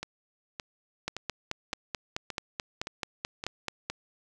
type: two click trains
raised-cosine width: 0.2 ms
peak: -18 / -14 dBFS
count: 7 / 14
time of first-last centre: 0.03-3.439 / 1.08-3.9 s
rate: 1.76 / 4.61 Hz
effects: none